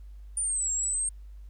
sine exponential two-way sweep, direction down then up, 9340 to 7459 to 8570 Hz, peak -26 dBFS, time 0.37-1.09 s, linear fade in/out 2 ms, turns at 0.72 s, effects added 50 Hz sine -42 dBFS peak until 1.49 s + pink hiss -71 dBFS RMS until 1.49 s

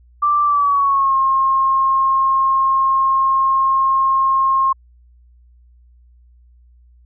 sine tone with pitch glide, 1174.7 to 1071 Hz, D6 to C6, 0 to +40 cents, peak -12 dBFS, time 0.22-4.73 s, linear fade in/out 10 ms, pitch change -160 cents, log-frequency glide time 0.44-1.16 s, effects added 60 Hz sine -46 dBFS peak until 7.05 s

